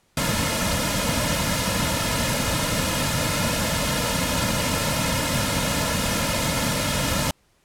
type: noise with comb filter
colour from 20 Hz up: pink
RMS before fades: -23 dBFS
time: 0.17-7.31 s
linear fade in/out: 2 ms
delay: 2.6 ms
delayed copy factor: -0.8
effects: pink hiss -63 dBFS RMS until 7.64 s + low-pass 12000 Hz 12 dB/octave